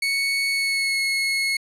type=tone with pitch glide; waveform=30% pulse; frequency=2217 to 2179 Hz; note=C#7 to C#7; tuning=0 to -30 cents; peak=-18 dBFS; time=0.02-1.57 s; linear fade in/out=5 ms; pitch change=-30 cents; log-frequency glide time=0.5-1.01 s; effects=low-pass 12000 Hz 12 dB/octave